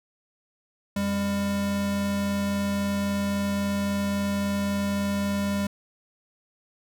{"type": "tone pair together", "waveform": "square", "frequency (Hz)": [89.27, 200.4], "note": ["F2", "G3"], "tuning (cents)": [38, 38], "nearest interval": "octave + major second", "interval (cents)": 1400, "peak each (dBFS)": [-36, -25], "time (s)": [0.96, 5.67], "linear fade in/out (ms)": 5, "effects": []}